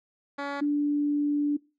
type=tone pair in turn; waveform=10% pulse / sine; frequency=282.6 / 291.7 Hz; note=C#4 / D4; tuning=+34 / -12 cents; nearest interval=minor second; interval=54 cents; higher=second; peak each=-22 dBFS; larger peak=neither; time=0.38-0.61 / 0.61-1.57 s; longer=second; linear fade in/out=10 ms; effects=noise-tail reverb RT60 0.3 s tail -22 dB re dry + low-pass 3000 Hz 12 dB/octave